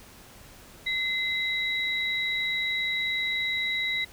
sine tone pair together, 2054 / 3877 Hz, C7 / B7, -33 / -33 cents, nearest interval major seventh, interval 1100 cents, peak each -27 / -30 dBFS, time 0.86-4.05 s, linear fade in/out 10 ms, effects pink hiss -50 dBFS RMS until 4.12 s

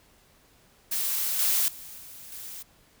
blue noise with level steps, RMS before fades -28 / -24 / -43 / -45 / -40 dBFS, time 0.91-2.63 s, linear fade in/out 10 ms, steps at 1.39 / 1.68 / 1.98 / 2.32 s, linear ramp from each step 2 ms, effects pink hiss -60 dBFS RMS until 3 s

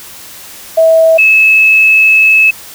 sine tone pair in turn, 649 / 2596 Hz, E5 / E7, -27 / -27 cents, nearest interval 2 octaves, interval 2400 cents, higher second, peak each -3 dBFS, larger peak neither, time 0.77-1.18 / 1.18-2.51 s, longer second, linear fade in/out 10 ms, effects white hiss -31 dBFS RMS until 2.74 s

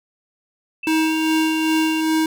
sine tone with pitch glide, 2651 to 2773 Hz, E7 to F7, +9 to -13 cents, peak -26 dBFS, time 0.83-2.01 s, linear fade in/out 5 ms, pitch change +78 cents, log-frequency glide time 1.04-1.14 s
square tone with tremolo, 317.2 Hz, D#4, 33 cents sharp, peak -16 dBFS, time 0.87-2.26 s, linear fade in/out 2 ms, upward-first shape sine, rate 2.5 Hz, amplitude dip 35%
effects none

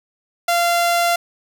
sawtooth tone, 690 Hz, F5, 21 cents flat, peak -11 dBFS, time 0.48-1.16 s, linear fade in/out 5 ms, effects none

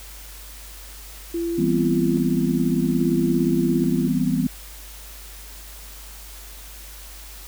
sine tone with tremolo, 338.7 Hz, E4, 47 cents sharp, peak -22 dBFS, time 1.34-4.08 s, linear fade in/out 5 ms, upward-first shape square, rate 0.6 Hz, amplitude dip 40%
sine chord, C major seventh, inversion first, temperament equal with one note detuned, 164.81 / 196 / 244.2 / 261.6 Hz, E3 / G3 / B3 / C4, 0 / 0 / -19 / 0 cents, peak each -24 / -25 / -23 / -24 dBFS, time 1.58-4.47 s, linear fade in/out 5 ms
effects added 50 Hz sine -40 dBFS peak until 7.47 s + white hiss -42 dBFS RMS until 7.47 s

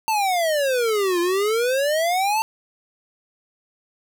square exponential two-way sweep, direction down then up, 904 to 341.2 to 904 Hz, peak -19 dBFS, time 0.08-2.42 s, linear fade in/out 0 ms, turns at 1.2 s, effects 8-bit

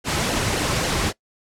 pink noise with flanger, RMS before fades -22 dBFS, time 0.04-1.13 s, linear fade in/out 50 ms, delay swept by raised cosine 0.82 to 4.32 ms, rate 3.7 Hz, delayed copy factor -0.55, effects noise-tail reverb RT60 0.1 s tail -21 dB re dry + low-pass 9000 Hz 12 dB/octave

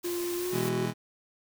white noise, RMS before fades -39 dBFS, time 0.03-0.7 s, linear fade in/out 20 ms
triangle tone with pitch glide, 349.2 to 374.3 Hz, F4 to F#4, 0 to +20 cents, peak -28 dBFS, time 0.04-0.86 s, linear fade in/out 10 ms, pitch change +120 cents, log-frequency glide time 0.36-0.62 s
30% pulse chord, E major, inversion second, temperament just, 123.61 / 164.81 / 206 Hz, B2 / E3 / G#3, +2 / 0 / -14 cents, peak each -31 dBFS, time 0.51-0.94 s, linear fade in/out 50 ms
effects none

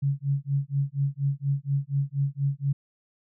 sine tone with tremolo, 139.6 Hz, C#3, 13 cents sharp, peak -20 dBFS, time 0.02-2.73 s, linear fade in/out 10 ms, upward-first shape sine, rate 4.2 Hz, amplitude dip 100%, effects none

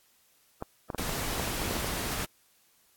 clicks, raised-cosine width 1 ms, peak -19 dBFS, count 11, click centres 0.624 / 0.902 / 0.947 / 0.996 / 1.093 / 1.397 / 1.476 / 1.617 / 1.71 / 1.767 / 1.845 s
pink noise, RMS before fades -33 dBFS, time 0.98-2.25 s, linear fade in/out 2 ms
effects white hiss -65 dBFS RMS until 2.96 s + AAC 64 kbps

